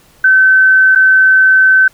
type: tone with dropouts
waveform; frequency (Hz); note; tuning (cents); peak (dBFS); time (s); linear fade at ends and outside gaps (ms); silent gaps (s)
sine; 1532; G6; -40; -4; 0.24-1.88; 5; 0.951-0.957
effects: pink hiss -47 dBFS RMS until 1.93 s